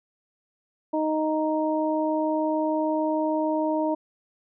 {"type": "harmonic tone", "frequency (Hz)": 311.1, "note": "D#4", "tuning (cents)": 0, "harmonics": [1, 2, 3], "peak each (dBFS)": [-25, -26, -29], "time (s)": [0.93, 3.95], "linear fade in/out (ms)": 10, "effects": []}